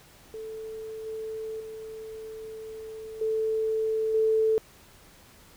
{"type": "tone with level steps", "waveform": "sine", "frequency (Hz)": 440, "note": "A4", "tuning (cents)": 0, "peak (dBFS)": [-35, -32, -37, -24, -20], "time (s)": [0.34, 4.58], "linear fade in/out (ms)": 0, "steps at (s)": [1.06, 1.6, 3.21, 4.14], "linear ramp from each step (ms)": 5, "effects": ["pink hiss -54 dBFS RMS until 5.56 s"]}